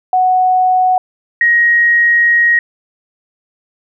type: tone pair in turn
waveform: sine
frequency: 740 / 1884.7 Hz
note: F#5 / A#6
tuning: 0 / +19 cents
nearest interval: octave + major third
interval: 1619 cents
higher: second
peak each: -8 / -7 dBFS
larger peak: second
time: 0.13-0.98 / 1.41-2.59 s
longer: second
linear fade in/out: 2 ms
effects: none